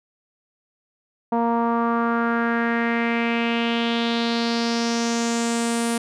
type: tone with low-pass filter sweep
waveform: sawtooth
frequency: 233.1 Hz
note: A#3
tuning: in tune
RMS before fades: -22 dBFS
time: 1.32-5.98 s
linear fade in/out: 5 ms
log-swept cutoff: 870 to 9900 Hz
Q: 3.5
effects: none